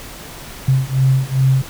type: beating tone pair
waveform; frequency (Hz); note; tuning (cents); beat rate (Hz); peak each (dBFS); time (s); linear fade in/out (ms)
sine; 131.3 / 133.8; C3 / C3; +6 / +39; 2.5; -15; 0.68-1.62; 5
effects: pink hiss -34 dBFS RMS until 1.69 s